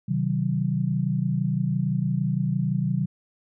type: chord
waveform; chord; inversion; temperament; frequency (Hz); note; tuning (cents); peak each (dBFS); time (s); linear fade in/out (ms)
sine; C diminished; none; just; 130.81 / 156.98 / 188.37; C3 / Eb3 / Gb3; 0 / +16 / +31; -26; 0.08-3.06; 10
effects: none